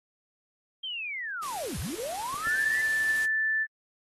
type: linear two-way sweep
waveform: sine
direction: down then up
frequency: 3206 to 56.4 to 2043 Hz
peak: -32 dBFS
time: 0.83-2.82 s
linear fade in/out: 10 ms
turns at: 1.79 s
type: noise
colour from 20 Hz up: white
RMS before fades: -40 dBFS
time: 1.42-3.26 s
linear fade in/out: 10 ms
type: clicks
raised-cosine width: 2 ms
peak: -32 dBFS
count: 2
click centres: 2.342 / 2.471 s
type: tone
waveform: sine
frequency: 1760 Hz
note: A6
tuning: in tune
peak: -24 dBFS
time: 2.43-3.67 s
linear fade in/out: 50 ms
effects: AAC 32 kbps